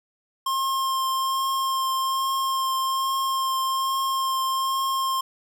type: tone with vibrato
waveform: square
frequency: 1064 Hz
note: C6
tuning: 29 cents sharp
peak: -23 dBFS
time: 0.46-5.21 s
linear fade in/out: 5 ms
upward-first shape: triangle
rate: 1.2 Hz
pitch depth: 13 cents each way
effects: none